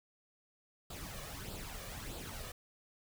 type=noise with flanger; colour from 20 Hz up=pink; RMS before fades=-45 dBFS; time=0.9-2.52 s; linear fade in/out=5 ms; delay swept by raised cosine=0.24 to 1.74 ms; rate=1.6 Hz; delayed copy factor=+0.6; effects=none